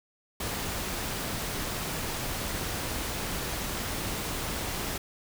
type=noise; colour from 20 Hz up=pink; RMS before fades=-33 dBFS; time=0.4-4.98 s; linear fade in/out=5 ms; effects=none